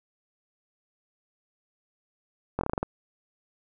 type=slowing click train; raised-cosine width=1 ms; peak=-13 dBFS; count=8; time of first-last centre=2.59-2.83 s; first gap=21 ms; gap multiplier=1.16; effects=none